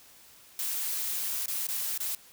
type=noise with dropouts; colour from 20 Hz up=blue; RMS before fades=-32 dBFS; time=0.59-2.15 s; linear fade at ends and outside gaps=1 ms; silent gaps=1.459-1.481 / 1.669-1.687 / 1.977-2.003 s; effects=white hiss -55 dBFS RMS until 2.32 s